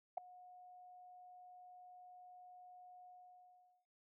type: tone with ADSR envelope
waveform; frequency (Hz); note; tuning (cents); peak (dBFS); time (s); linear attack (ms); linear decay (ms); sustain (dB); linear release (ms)
sine; 725; F#5; -35; -32; 0.17-3.86; 8; 4; -24; 790
effects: tanh soft clip ceiling -28 dBFS